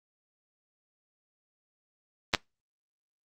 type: clicks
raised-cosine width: 0.2 ms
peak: -5 dBFS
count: 2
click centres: 2.338 / 2.348 s
effects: noise-tail reverb RT60 0.2 s tail -24 dB re dry + Opus 32 kbps